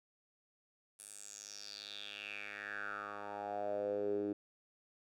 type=tone with band-pass filter sweep; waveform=10% pulse; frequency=102.5 Hz; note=G#2; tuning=22 cents flat; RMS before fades=-42 dBFS; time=0.99-4.33 s; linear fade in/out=5 ms; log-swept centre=9800 to 330 Hz; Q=5.6; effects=none